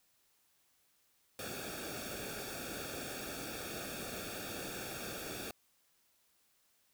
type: noise with comb filter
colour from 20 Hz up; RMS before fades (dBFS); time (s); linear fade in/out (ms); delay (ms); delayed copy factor
pink; -43; 1.39-5.51; 2; 0.99; -0.85
effects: white hiss -73 dBFS RMS until 6.93 s